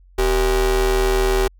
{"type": "ring-modulated tone", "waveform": "45% pulse", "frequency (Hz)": 212, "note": "G#3", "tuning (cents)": 36, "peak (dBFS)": -12, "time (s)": [0.18, 1.48], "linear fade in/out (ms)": 10, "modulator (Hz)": 172, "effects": ["added 45 Hz sine -46 dBFS peak until 1.59 s"]}